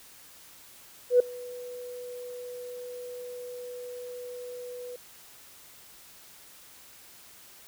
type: tone with ADSR envelope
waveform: sine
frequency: 493 Hz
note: B4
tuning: 3 cents flat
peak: -13 dBFS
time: 1.1-4.96 s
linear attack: 99 ms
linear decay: 5 ms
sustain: -24 dB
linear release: 3 ms
effects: tanh soft clip ceiling -9 dBFS + white hiss -52 dBFS RMS until 7.67 s

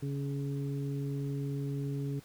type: harmonic tone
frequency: 140 Hz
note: C#3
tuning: 18 cents sharp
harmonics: 1 / 2 / 3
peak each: -33 / -39 / -43 dBFS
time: 0.02-2.2 s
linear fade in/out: 10 ms
effects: pink hiss -58 dBFS RMS until 2.24 s

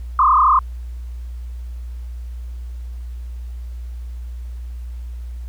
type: tone with frequency modulation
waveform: sine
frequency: 1133 Hz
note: C#6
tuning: 37 cents sharp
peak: -10 dBFS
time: 0.19-0.59 s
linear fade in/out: 2 ms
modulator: 32.1 Hz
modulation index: 3.7
effects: added 60 Hz sine -27 dBFS peak until 5.48 s + pink hiss -55 dBFS RMS until 5.48 s

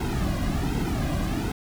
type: noise with flanger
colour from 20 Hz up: brown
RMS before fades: -26 dBFS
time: 0-1.52 s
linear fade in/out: 5 ms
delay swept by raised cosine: 1.7 to 2.28 ms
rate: 1.3 Hz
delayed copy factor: -0.75
effects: none

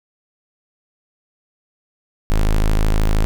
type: tone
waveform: square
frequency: 26.51 Hz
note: G#0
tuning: 37 cents sharp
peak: -13 dBFS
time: 2.3-3.25 s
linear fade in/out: 0 ms
effects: none

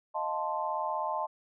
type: chord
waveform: sine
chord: F dominant seventh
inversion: third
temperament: equal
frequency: 622.3 / 698.5 / 880 / 1046.5 Hz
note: Eb5 / F5 / A5 / C6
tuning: 0 / 0 / 0 / 0 cents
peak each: -36 / -39 / -33 / -35 dBFS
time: 0.14-1.27 s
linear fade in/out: 20 ms
effects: none

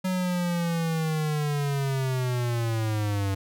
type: linear sweep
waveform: square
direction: down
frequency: 186.7 to 96.4 Hz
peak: -25 dBFS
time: 0.04-3.35 s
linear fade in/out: 10 ms
effects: none

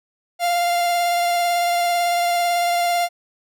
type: tone with vibrato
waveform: 45% pulse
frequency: 697 Hz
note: F5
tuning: 4 cents flat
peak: -17 dBFS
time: 0.39-3.09 s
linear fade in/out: 50 ms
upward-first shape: sine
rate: 18 Hz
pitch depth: 14 cents each way
effects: none

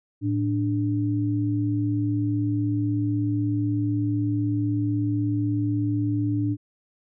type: tone pair together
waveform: sine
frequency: 110 / 293.9 Hz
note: A2 / D4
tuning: 0 / +1 cents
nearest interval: octave + perfect fourth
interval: 1701 cents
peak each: -24 dBFS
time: 0.21-6.57 s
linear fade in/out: 50 ms
effects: none

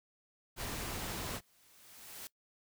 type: noise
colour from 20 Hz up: pink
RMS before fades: -40 dBFS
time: 0.56-1.41 s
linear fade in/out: 50 ms
type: noise with exponential growth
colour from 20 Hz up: white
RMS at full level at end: -45 dBFS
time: 1.02-2.27 s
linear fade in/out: 0 ms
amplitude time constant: 270 ms
effects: noise-tail reverb RT60 0.1 s tail -21 dB re dry

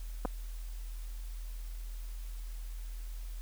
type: clicks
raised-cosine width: 1 ms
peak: -20 dBFS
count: 2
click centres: 0.251 / 0.255 s
effects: added 41 Hz sine -38 dBFS peak until 3.41 s + white hiss -57 dBFS RMS until 3.41 s

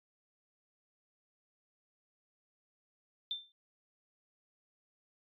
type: tone with exponential decay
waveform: sine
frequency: 3566 Hz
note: A7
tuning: 22 cents sharp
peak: -31 dBFS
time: 3.31-3.52 s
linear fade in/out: 1 ms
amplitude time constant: 44 ms
effects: AAC 64 kbps

